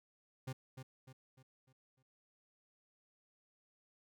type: tone with echo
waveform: 40% pulse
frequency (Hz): 130.81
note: C3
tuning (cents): 0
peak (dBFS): -39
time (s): 0.47-0.53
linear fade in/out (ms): 10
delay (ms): 300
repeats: 5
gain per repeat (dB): -7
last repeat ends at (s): 2.03
effects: none